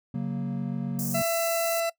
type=chord; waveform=triangle; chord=F# major; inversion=second; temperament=equal; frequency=138.59 / 185 / 233.1 Hz; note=C#3 / F#3 / A#3; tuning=0 / 0 / 0 cents; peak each=-30 dBFS; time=0.14-1.22 s; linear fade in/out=5 ms
type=high-pass noise; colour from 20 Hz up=white; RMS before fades=-34 dBFS; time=0.99-1.8 s; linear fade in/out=0 ms; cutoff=5500 Hz; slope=48 dB/octave
type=tone; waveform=40% pulse; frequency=669 Hz; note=E5; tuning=25 cents sharp; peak=-24 dBFS; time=1.14-1.9 s; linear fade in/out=10 ms
effects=noise-tail reverb RT60 0.1 s tail -20 dB re dry